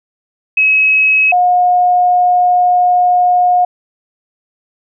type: tone pair in turn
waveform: sine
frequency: 2561 / 718.7 Hz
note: D#7 / F5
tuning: +49 / +49 cents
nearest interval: octave + minor seventh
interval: 2200 cents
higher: first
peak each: -7 / -7 dBFS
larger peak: neither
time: 0.57-1.32 / 1.32-3.65 s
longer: second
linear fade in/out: 5 ms
effects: none